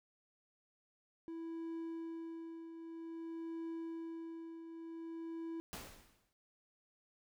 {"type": "tone with tremolo", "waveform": "triangle", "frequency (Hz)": 329.6, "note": "E4", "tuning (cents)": 0, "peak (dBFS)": -38, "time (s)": [1.28, 5.6], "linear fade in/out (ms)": 0, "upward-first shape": "triangle", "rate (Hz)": 0.52, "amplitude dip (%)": 60}
{"type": "noise with exponential decay", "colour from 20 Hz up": "pink", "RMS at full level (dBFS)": -44, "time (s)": [5.73, 6.33], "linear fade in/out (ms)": 0, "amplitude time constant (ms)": 130}
{"effects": []}